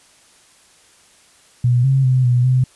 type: tone with pitch steps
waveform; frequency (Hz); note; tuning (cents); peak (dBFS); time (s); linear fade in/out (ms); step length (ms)
sine; 122.5 / 134.5 / 128.4 / 123 / 128.2; B2 / C3 / C3 / B2 / C3; -14 / +48 / -32 / -7 / -35; -11; 1.64-2.64; 5; 200
effects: white hiss -51 dBFS RMS until 2.75 s + resampled to 24000 Hz